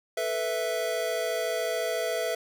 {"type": "chord", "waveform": "square", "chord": "A suspended second", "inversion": "none", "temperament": "equal", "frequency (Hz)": [440, 493.9, 659.3], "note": ["A4", "B4", "E5"], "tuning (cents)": [0, 0, 0], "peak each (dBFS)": [-35, -33, -30], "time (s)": [0.17, 2.35], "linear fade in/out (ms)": 5, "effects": []}